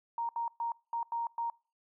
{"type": "tone bursts at uneven times", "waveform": "sine", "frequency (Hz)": 932.3, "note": "A#5", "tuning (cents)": 0, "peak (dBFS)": -31, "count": 6, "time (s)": [[0.18, 0.29], [0.36, 0.48], [0.6, 0.72], [0.93, 1.03], [1.12, 1.27], [1.38, 1.5]], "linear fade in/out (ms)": 2, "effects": ["noise-tail reverb RT60 0.4 s tail -26 dB re dry"]}